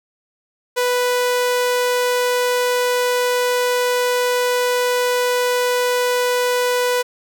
sawtooth tone, 493.9 Hz, B4, in tune, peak -12 dBFS, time 0.76-7.03 s, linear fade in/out 20 ms, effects none

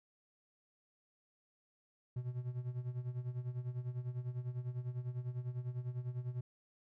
triangle tone with tremolo, 124 Hz, B2, 7 cents sharp, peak -33 dBFS, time 2.16-6.41 s, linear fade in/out 5 ms, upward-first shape sine, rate 10 Hz, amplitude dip 75%, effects none

